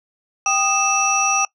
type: tone cluster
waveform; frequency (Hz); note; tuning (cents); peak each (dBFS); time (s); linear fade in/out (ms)
sine; 785 / 1239 / 2636 / 5810; G5 / D#6 / E7 / F#8; +2 / -8 / -1 / -32; -21 / -21 / -21 / -18; 0.46-1.45; 2
effects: noise-tail reverb RT60 0.1 s tail -22 dB re dry + tanh soft clip ceiling -6 dBFS